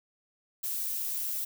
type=noise; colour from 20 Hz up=violet; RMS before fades=-33 dBFS; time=0.63-1.45 s; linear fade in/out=10 ms; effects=none